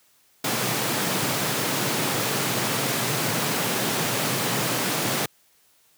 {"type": "high-pass noise", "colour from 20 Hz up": "pink", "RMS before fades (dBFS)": -25, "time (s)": [0.44, 5.26], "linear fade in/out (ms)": 5, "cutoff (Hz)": 110, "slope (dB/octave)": 96, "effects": ["white hiss -61 dBFS RMS until 5.97 s", "high-pass 60 Hz 12 dB/octave"]}